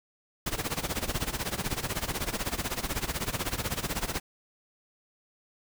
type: noise with tremolo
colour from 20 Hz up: pink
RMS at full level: -29 dBFS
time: 0.46-4.2 s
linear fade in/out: 5 ms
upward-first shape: sine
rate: 16 Hz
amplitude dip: 85%
effects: none